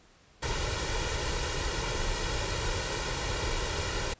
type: noise with comb filter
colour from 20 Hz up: pink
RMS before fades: -31 dBFS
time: 0.42-4.14 s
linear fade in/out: 10 ms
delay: 2.1 ms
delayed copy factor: +0.65
effects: pink hiss -60 dBFS RMS until 4.19 s + resampled to 16000 Hz